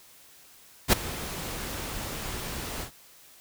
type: noise with ADSR envelope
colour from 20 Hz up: pink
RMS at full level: -17 dBFS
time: 0.88-2.91 s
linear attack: 47 ms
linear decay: 10 ms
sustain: -18 dB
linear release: 92 ms
effects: white hiss -54 dBFS RMS until 3.4 s